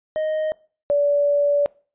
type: tone pair in turn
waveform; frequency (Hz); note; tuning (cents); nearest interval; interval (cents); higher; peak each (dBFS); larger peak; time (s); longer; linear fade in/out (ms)
triangle / sine; 622.3 / 576.5; D#5 / D5; 0 / -32; minor second; 132; first; -18 / -15; second; 0.16-0.52 / 0.9-1.66; second; 0
effects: noise-tail reverb RT60 0.4 s tail -23 dB re dry + resampled to 8000 Hz